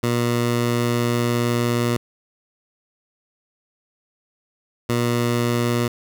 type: tone pair in turn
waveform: 15% pulse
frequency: 119.6 / 119.6 Hz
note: A#2 / A#2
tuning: +45 / +45 cents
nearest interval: unison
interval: 0 cents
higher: neither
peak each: -12 dBFS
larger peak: neither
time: 0.03-1.97 / 4.89-5.88 s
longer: first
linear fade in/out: 5 ms
effects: none

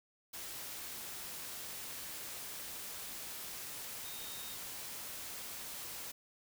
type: tone in noise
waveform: sine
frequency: 3711 Hz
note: A#7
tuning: 9 cents flat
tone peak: -51 dBFS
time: 4.04-4.55 s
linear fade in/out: 10 ms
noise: white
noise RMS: -45 dBFS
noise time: 0.33-6.12 s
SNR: -9 dB
effects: none

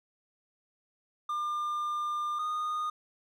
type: tone pair in turn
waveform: triangle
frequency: 1200 / 1228.8 Hz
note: D6 / D#6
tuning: +37 / -22 cents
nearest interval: unison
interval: 41 cents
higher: second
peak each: -28 dBFS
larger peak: neither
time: 1.29-2.39 / 2.39-2.9 s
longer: first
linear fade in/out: 5 ms
effects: none

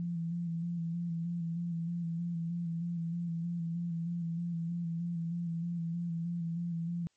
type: tone with vibrato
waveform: sine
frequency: 169.3 Hz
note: E3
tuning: 46 cents sharp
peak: -32 dBFS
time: 0-7.07 s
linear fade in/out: 0 ms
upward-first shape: square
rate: 3.2 Hz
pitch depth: 28 cents each way
effects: white hiss -75 dBFS RMS until 7.16 s + MP3 32 kbps

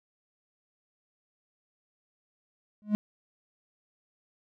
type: tone with exponential growth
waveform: triangle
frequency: 209.8 Hz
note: G#3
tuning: 18 cents sharp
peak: -16 dBFS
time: 2.82-2.95 s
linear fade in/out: 0 ms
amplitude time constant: 27 ms
effects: none

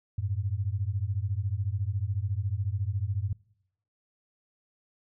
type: beating tone pair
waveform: sine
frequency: 92.8 / 106.8 Hz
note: F#2 / G#2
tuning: +6 / +49 cents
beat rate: 14 Hz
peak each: -30 dBFS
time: 0.18-3.33 s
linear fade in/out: 5 ms
effects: noise-tail reverb RT60 0.8 s tail -24 dB re dry

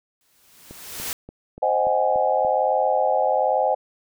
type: noise with exponential growth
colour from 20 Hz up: white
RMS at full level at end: -27 dBFS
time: 0.21-1.13 s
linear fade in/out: 1 ms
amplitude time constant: 200 ms
type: click train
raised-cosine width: 2 ms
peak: -25 dBFS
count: 7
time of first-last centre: 0.71-2.449 s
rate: 3.45 Hz
type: chord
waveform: sine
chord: Ab dominant seventh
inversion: first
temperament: equal with one note detuned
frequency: 523.3 / 622.3 / 749.5 / 830.6 Hz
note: C5 / Eb5 / Gb5 / Ab5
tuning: 0 / 0 / +22 / 0 cents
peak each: -23 dBFS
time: 1.62-3.75 s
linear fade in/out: 10 ms
effects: none

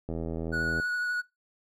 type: click train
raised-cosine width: 2 ms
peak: -21 dBFS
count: 59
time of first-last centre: 0.09-0.799 s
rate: 81.8 Hz
type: tone with vibrato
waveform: triangle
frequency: 1465 Hz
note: F#6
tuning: 18 cents flat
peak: -26 dBFS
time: 0.52-1.22 s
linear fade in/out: 20 ms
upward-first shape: sine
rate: 12 Hz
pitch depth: 13 cents each way
effects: noise-tail reverb RT60 0.2 s tail -19 dB re dry

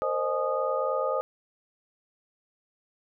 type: tone cluster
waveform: sine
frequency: 462.5 / 526 / 615 / 845 / 1236 Hz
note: A#4 / C5 / D#5 / G#5 / D#6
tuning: -14 / +9 / -20 / +30 / -12 cents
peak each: -35 / -28 / -31 / -36 / -31 dBFS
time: 0.02-1.21 s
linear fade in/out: 0 ms
effects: none

